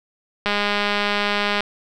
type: click train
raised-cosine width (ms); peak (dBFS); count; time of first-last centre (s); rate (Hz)
0.3; -5; 236; 0.46-1.606; 205
effects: none